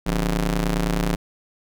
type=ring-modulated tone; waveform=sawtooth; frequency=107.9 Hz; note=A2; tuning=33 cents flat; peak=-13 dBFS; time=0.06-1.16 s; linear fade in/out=10 ms; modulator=68.8 Hz; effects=none